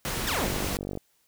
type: noise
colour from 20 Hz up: pink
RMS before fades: -31 dBFS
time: 0.05-0.77 s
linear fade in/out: 0 ms
type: exponential sweep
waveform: 15% pulse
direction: down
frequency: 2000 to 151.5 Hz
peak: -21 dBFS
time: 0.27-0.47 s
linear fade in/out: 5 ms
type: click train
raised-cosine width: 2 ms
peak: -20 dBFS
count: 27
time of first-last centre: 0.44-0.974 s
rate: 48.7 Hz
effects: white hiss -68 dBFS RMS until 1.27 s

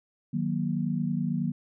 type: chord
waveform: sine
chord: D# minor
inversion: none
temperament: equal with one note detuned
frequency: 155.56 / 185 / 237.3 Hz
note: D#3 / F#3 / A#3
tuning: 0 / 0 / +31 cents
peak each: -30 dBFS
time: 0.33-1.52 s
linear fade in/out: 10 ms
effects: none

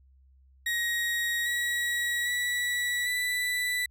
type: tone with pitch steps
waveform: 35% pulse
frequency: 1888 / 1917.7 / 1947.8 / 1978.4 Hz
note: A#6 / A#6 / B6 / B6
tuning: +22 / +49 / -24 / +3 cents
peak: -25 dBFS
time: 0.66-3.86 s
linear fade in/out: 5 ms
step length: 800 ms
effects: added 66 Hz sine -56 dBFS peak until 3.9 s

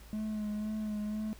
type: tone with vibrato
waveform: triangle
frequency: 212.8 Hz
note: G#3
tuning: 42 cents sharp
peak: -31 dBFS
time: 0.13-1.33 s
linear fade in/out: 0 ms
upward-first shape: sine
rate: 2 Hz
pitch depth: 27 cents each way
effects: added 55 Hz sine -51 dBFS peak until 1.39 s + pink hiss -57 dBFS RMS until 1.39 s

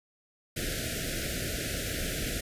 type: band-stop noise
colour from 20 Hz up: pink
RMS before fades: -33 dBFS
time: 0.56-2.41 s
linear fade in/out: 10 ms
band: 690 to 1400 Hz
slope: 96 dB/octave
effects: resampled to 32000 Hz

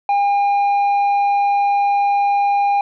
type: tone with tanh clipping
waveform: triangle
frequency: 807 Hz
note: G#5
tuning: 50 cents flat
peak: -14 dBFS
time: 0.09-2.81 s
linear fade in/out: 2 ms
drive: 9 dB
effects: none

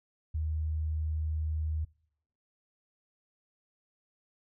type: tone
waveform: sine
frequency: 78 Hz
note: D#2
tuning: 5 cents sharp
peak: -29 dBFS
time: 0.34-1.85 s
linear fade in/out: 10 ms
effects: noise-tail reverb RT60 0.7 s tail -25 dB re dry

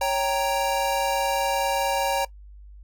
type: chord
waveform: square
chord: G diminished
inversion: second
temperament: equal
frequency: 554.4 / 784 / 932.3 Hz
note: Db5 / G5 / Bb5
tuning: 0 / 0 / 0 cents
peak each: -27 dBFS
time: 0.01-2.25 s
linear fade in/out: 5 ms
effects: noise-tail reverb RT60 0.1 s tail -20 dB re dry + added 50 Hz sine -42 dBFS peak until 2.83 s

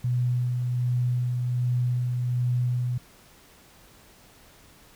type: tone with tremolo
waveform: sine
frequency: 123.47 Hz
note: B2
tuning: in tune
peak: -21 dBFS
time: 0.04-2.98 s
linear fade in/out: 5 ms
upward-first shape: sine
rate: 1.3 Hz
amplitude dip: 30%
effects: pink hiss -54 dBFS RMS until 4.95 s

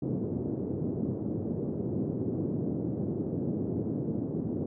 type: band-pass noise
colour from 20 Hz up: white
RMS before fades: -32 dBFS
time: 0.02-4.66 s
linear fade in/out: 5 ms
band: 100 to 370 Hz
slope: 24 dB/octave
effects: none

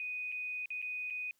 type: tone with dropouts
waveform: sine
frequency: 2489 Hz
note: D#7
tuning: in tune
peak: -36 dBFS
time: 0-1.31 s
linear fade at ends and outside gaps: 1 ms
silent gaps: 0.318-0.323 / 0.658-0.704 / 0.817-0.825 / 1.101-1.106 s
effects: white hiss -75 dBFS RMS until 1.39 s

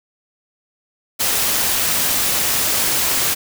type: noise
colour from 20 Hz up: white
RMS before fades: -18 dBFS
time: 1.19-3.35 s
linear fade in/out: 20 ms
effects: none

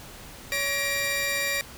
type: tone cluster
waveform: sawtooth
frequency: 563 / 1892 / 2361 Hz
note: C#5 / A#6 / D7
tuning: +27 / +25 / +9 cents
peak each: -29 / -25 / -25 dBFS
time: 0.52-1.61 s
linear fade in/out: 0 ms
effects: pink hiss -44 dBFS RMS until 1.77 s

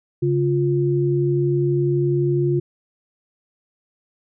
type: tone pair together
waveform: sine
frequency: 139.5 / 351.5 Hz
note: C#3 / F4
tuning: +11 / +11 cents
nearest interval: octave + major third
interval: 1600 cents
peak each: -19 dBFS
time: 0.22-2.6 s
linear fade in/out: 10 ms
effects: none

